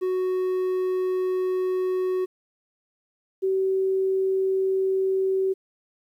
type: tone pair in turn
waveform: triangle / sine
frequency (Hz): 370 / 381.9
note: F#4 / G4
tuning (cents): 0 / -45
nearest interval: minor second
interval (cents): 55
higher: second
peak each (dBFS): -20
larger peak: neither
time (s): 0.01-2.26 / 3.42-5.54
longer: first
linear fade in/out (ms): 20
effects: 10-bit